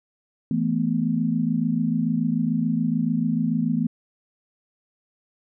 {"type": "chord", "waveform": "sine", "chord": "E suspended fourth", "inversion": "none", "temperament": "equal", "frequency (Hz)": [164.81, 220, 246.9], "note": ["E3", "A3", "B3"], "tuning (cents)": [0, 0, 0], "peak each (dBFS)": [-25, -24, -24], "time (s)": [0.51, 3.87], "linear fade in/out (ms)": 2, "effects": []}